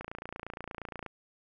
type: click train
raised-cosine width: 0.5 ms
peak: -24 dBFS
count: 31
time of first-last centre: 0.01-1.063 s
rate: 28.5 Hz
effects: none